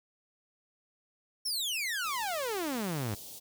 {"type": "exponential sweep", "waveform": "sawtooth", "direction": "down", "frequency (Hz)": [5588, 97], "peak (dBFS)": -28, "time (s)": [1.45, 3.15], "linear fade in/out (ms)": 10}
{"type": "band-stop noise", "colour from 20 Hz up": "white", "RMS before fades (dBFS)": -46, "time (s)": [2.03, 3.4], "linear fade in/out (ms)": 20, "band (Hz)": [760, 3300], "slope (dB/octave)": 24}
{"effects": []}